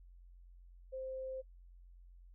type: tone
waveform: sine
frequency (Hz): 523.3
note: C5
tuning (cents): 0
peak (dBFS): -40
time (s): 0.92-1.42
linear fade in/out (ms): 20
effects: noise-tail reverb RT60 0.1 s tail -24 dB re dry + added 44 Hz sine -55 dBFS peak until 2.34 s